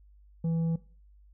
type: tone with tanh clipping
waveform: sine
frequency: 164.8 Hz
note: E3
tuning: in tune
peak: -27 dBFS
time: 0.44-0.76 s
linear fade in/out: 5 ms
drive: 6 dB
effects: noise-tail reverb RT60 0.4 s tail -19 dB re dry + added 50 Hz sine -54 dBFS peak until 1.33 s